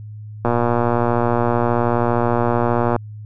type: click train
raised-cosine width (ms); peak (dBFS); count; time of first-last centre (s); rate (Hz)
1; -4; 300; 0.45-2.963; 119
effects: added 106 Hz sine -31 dBFS peak until 3.25 s

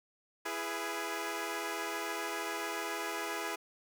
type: chord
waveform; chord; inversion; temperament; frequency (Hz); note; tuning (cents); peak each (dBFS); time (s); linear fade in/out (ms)
10% pulse; E major; none; equal with one note detuned; 333.7 / 415.3 / 493.9; E4 / G#4 / B4; +21 / 0 / 0; -31 / -30 / -35; 0.45-3.56; 10
effects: none

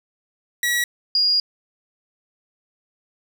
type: tone pair in turn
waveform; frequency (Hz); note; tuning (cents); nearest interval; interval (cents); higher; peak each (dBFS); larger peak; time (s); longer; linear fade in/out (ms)
sawtooth / sine; 1926 / 4853; B6 / D#8; -44 / -44; octave + major third; 1600; second; -15; neither; 0.63-0.84 / 1.15-1.4; second; 2
effects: 8-bit

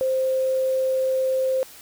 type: tone with quantisation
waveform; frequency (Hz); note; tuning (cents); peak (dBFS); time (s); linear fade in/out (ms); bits
sine; 523.3; C5; 0; -19; 0.01-1.63; 0; 8
effects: white hiss -45 dBFS RMS until 1.81 s

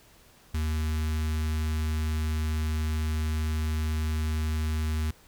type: tone with notch filter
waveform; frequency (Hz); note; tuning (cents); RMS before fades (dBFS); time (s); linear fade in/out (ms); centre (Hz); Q
square; 77.78; D#2; 0; -28; 0.54-5.11; 5; 580; 0.62
effects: pink hiss -57 dBFS RMS until 5.27 s

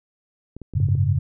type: clicks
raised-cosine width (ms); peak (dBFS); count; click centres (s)
3; -23; 6; 0.566 / 0.617 / 0.737 / 0.802 / 0.887 / 0.952
type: chord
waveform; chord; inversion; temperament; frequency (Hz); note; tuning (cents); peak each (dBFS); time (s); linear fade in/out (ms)
sine; F# suspended second; none; equal; 92.5 / 103.83 / 138.59; F#2 / G#2 / C#3; 0 / 0 / 0; -21; 0.75-1.19; 10
effects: none

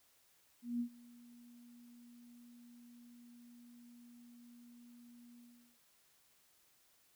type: tone with ADSR envelope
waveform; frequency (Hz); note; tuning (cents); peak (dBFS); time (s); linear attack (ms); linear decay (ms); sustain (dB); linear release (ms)
sine; 239.4; A#3; +46; -33; 0.62-5.78; 180; 87; -23; 390
effects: white hiss -71 dBFS RMS until 7.15 s

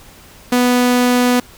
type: tone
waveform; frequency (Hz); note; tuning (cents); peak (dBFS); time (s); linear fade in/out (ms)
sawtooth; 246.9; B3; 0; -7; 0.52-1.4; 5
effects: pink hiss -42 dBFS RMS until 1.57 s

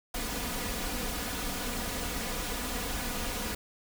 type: noise with comb filter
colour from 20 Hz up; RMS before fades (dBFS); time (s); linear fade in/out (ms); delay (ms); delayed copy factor
pink; -34; 0.14-3.55; 5; 4.1; +0.65
effects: none

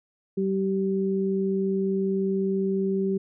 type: tone pair together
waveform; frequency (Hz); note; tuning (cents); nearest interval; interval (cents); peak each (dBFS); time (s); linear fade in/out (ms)
sine; 192.24 / 386.7; G3 / G4; -34 / -24; octave; 1210; -25; 0.37-3.18; 10
effects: none

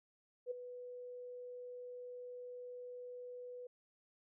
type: tone with ADSR envelope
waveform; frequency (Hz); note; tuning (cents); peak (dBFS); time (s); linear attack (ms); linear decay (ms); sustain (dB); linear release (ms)
sine; 493.9; B4; 0; -35; 0.46-3.67; 50; 10; -11; 5
effects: none

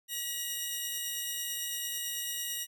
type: tone cluster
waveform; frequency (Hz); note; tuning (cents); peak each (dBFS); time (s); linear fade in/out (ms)
10% pulse; 1919 / 2883 / 3781; A#6 / F#7 / A#7; +50 / -46 / +24; -32 / -28 / -32; 0.08-2.67; 50
effects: none

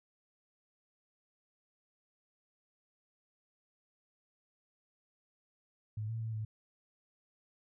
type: tone with pitch steps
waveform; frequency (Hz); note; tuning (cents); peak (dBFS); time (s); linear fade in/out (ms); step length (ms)
sine; 107.3 / 113.3 / 111.9 / 108.8; A2 / A#2 / A2 / A2; -43 / -49 / +30 / -19; -35; 5.97-6.45; 5; 120
effects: none

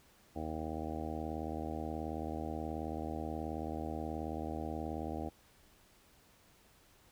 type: harmonic tone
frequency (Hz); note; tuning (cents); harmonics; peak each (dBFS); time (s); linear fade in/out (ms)
78.6; D#2; +18; 1 / 2 / 3 / 4 / 5 / 6 / 7 / 8 / 9 / 10; -43 / -49 / -44 / -43 / -50 / -48 / -49 / -50 / -47 / -47; 0.35-5.3; 20
effects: pink hiss -65 dBFS RMS until 7.11 s

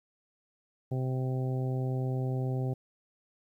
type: harmonic tone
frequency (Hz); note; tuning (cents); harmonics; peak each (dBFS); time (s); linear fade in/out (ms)
129.6; C3; -16; 1 / 2 / 3 / 4 / 5 / 6; -29 / -39 / -39 / -43 / -46 / -46; 0.91-2.74; 10
effects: 11-bit

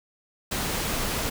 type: noise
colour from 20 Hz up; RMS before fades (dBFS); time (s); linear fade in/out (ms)
pink; -28; 0.51-1.3; 10
effects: none

